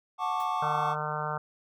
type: chord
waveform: triangle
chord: D major seventh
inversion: first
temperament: just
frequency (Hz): 734.2 / 881 / 1101.2 / 1174.7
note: F#5 / A5 / C#6 / D6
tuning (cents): -14 / +2 / -12 / 0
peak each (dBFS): -31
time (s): 0.18-0.96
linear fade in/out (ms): 50
type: noise with exponential decay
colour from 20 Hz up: white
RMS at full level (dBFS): -46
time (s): 0.4-0.52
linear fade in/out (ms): 0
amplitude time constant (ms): 26
type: harmonic tone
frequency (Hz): 151.5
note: D#3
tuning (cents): -46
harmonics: 1 / 3 / 4 / 5 / 6 / 7 / 8 / 9 / 10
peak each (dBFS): -37 / -41 / -39 / -38 / -37 / -40 / -37 / -37 / -42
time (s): 0.62-1.38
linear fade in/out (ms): 5
effects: none